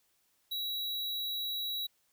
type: tone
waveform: square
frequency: 3888 Hz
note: B7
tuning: 28 cents flat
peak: -34 dBFS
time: 0.51-1.87 s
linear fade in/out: 10 ms
effects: white hiss -73 dBFS RMS until 2.12 s